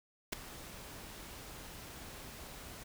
pink noise with ADSR envelope, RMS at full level -32 dBFS, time 0.32-2.84 s, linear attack 12 ms, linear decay 5 ms, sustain -17 dB, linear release 14 ms, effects none

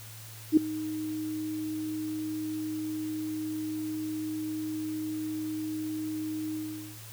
sine tone with ADSR envelope, 311.1 Hz, D#4, in tune, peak -13 dBFS, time 0.52-6.99 s, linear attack 51 ms, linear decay 4 ms, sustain -18 dB, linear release 450 ms, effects added 110 Hz sine -46 dBFS peak until 7.12 s + white hiss -48 dBFS RMS until 7.12 s

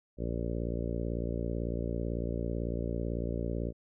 harmonic tone, 58 Hz, A#1, 8 cents flat, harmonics 1 / 2 / 3 / 4 / 5 / 6 / 7 / 8 / 9 / 10, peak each -35 / -38 / -40 / -41 / -42 / -43 / -43 / -44 / -45 / -45 dBFS, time 0.17-3.73 s, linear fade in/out 50 ms, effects none

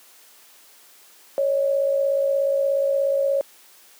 sine tone pair together, 553.2 / 610 Hz, C#5 / D#5, -4 / -34 cents, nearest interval major second, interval 170 cents, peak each -18 / -27 dBFS, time 1.38-3.41 s, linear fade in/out 0 ms, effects white hiss -51 dBFS RMS until 3.99 s + high-pass 300 Hz 12 dB/octave

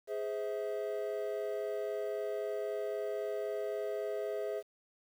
triangle chord, Ab augmented, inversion none, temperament just, 415.3 / 519.1 / 648.9 Hz, Ab4 / C5 / E5, 0 / -14 / -27 cents, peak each -35 / -39 / -37 dBFS, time 0.07-4.63 s, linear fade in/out 50 ms, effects 10-bit

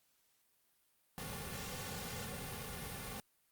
pink noise with comb filter, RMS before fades -44 dBFS, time 1.18-3.2 s, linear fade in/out 0 ms, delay 3.1 ms, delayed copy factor -0.9, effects white hiss -75 dBFS RMS until 3.51 s + Opus 48 kbps

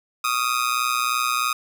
sawtooth tone with amplitude modulation, 1244.5 Hz, D#6, in tune, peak -13 dBFS, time 0.24-1.53 s, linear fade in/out 5 ms, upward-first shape sine, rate 123 Hz, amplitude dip 85%, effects none

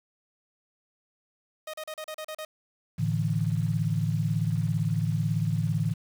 sawtooth tone bursts, 622.3 Hz, D#5, in tune, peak -31 dBFS, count 8, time 1.67-2.451 s, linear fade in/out 5 ms, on 67 ms, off 35 ms
sine chord, A suspended fourth, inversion none, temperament equal, 110 / 146.83 / 164.81 Hz, A2 / D3 / E3, 0 / 0 / 0 cents, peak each -28 / -29 / -28 dBFS, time 2.98-5.94 s, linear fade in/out 20 ms
effects 8-bit

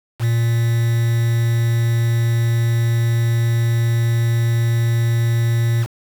triangle tone with quantisation, 116.54 Hz, A#2, in tune, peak -12 dBFS, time 0.19-5.87 s, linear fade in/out 50 ms, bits 5, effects none

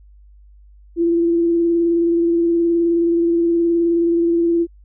sine tone with vibrato, 338.5 Hz, E4, 46 cents sharp, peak -13 dBFS, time 0.96-4.67 s, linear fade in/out 50 ms, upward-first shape square, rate 19 Hz, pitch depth 15 cents each way, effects added 50 Hz sine -43 dBFS peak until 4.84 s

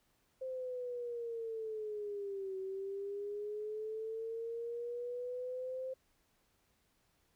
sine linear two-way sweep, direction down then up, 523.3 to 379 to 523.3 Hz, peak -38 dBFS, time 0.41-5.94 s, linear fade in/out 10 ms, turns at 2.57 s, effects pink hiss -75 dBFS RMS until 7.35 s

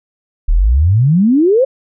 sine exponential sweep, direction up, 34.77 to 554.4 Hz, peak -7 dBFS, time 0.48-1.65 s, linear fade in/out 10 ms, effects none

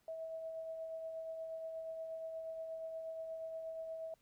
sine tone with tremolo, 648 Hz, E5, 30 cents flat, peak -40 dBFS, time 0.08-4.14 s, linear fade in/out 2 ms, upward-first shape triangle, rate 8.4 Hz, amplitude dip 35%, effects pink hiss -75 dBFS RMS until 4.21 s

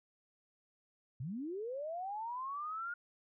sine linear sweep, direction up, 111.9 to 1438 Hz, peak -38 dBFS, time 1.2-2.94 s, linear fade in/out 5 ms, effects none

